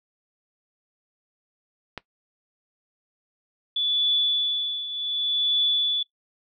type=click; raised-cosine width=0.3 ms; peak=-16 dBFS; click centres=1.977 s
type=tone with tremolo; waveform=sine; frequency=3453 Hz; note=A7; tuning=33 cents flat; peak=-18 dBFS; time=3.76-6.03 s; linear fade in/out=5 ms; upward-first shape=triangle; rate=0.67 Hz; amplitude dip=75%
effects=noise-tail reverb RT60 0.1 s tail -19 dB re dry